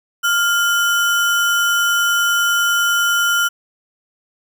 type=tone with sample-and-hold; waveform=sine; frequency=1400 Hz; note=F6; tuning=4 cents sharp; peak=-13 dBFS; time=0.23-3.49 s; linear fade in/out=20 ms; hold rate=4410 Hz; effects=none